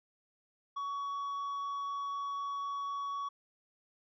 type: tone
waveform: triangle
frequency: 1124 Hz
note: C#6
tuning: 24 cents sharp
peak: -33 dBFS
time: 0.76-3.29 s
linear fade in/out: 10 ms
effects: resampled to 16000 Hz